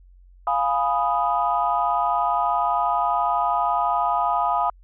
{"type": "chord", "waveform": "sine", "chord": "F half-diminished seventh", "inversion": "none", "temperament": "equal", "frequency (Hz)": [698.5, 830.6, 987.8, 1244.5], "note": ["F5", "Ab5", "Cb6", "Eb6"], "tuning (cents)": [0, 0, 0, 0], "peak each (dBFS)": -24, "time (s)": [0.47, 4.7], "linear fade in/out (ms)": 2, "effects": ["tanh soft clip ceiling -8 dBFS", "added 45 Hz sine -47 dBFS peak until 4.83 s"]}